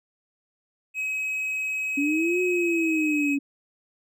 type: tone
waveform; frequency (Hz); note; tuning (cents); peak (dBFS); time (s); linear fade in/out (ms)
triangle; 2547; D#7; +40; -24; 0.94-3.38; 50
type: linear two-way sweep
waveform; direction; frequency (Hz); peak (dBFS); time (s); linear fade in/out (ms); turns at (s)
sine; up then down; 277.2 to 365.8 to 277.2; -22; 1.97-3.39; 10; 2.41
effects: none